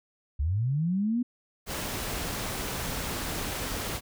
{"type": "linear sweep", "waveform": "sine", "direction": "up", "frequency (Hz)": [64.6, 250], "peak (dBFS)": -24, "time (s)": [0.39, 1.23], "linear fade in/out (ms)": 10}
{"type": "noise", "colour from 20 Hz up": "pink", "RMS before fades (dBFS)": -33, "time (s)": [1.66, 4.01], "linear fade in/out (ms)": 50}
{"effects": []}